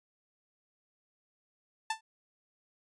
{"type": "tone with exponential decay", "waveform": "sawtooth", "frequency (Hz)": 885, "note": "A5", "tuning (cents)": 10, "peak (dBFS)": -23, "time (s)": [1.9, 2.01], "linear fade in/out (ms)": 5, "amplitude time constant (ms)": 23, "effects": ["resampled to 22050 Hz"]}